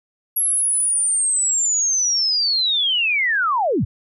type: linear sweep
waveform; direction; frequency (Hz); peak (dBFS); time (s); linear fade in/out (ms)
sine; down; 11350 to 65.1; -16; 0.36-3.85; 10
effects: none